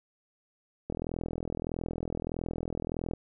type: click train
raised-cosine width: 2 ms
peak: -20 dBFS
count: 94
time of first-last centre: 0.9-3.136 s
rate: 41.6 Hz
effects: none